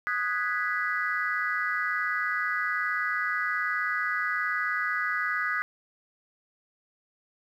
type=chord; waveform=sine; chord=G# minor seventh; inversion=second; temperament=equal; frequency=1244.5 / 1480 / 1661.2 / 1975.5 Hz; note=D#6 / F#6 / G#6 / B6; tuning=0 / 0 / 0 / 0 cents; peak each=-31 dBFS; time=0.07-5.62 s; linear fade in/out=0 ms; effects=tanh soft clip ceiling -16 dBFS + 10-bit